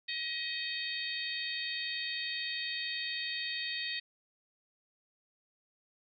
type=harmonic tone with a mistuned harmonic; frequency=633 Hz; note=D#5; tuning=30 cents sharp; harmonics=3 / 4 / 5 / 6 / 7; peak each=-40 / -41 / -44 / -40 / -41 dBFS; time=0.08-4 s; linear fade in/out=10 ms; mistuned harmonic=6; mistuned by=-41 cents; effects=none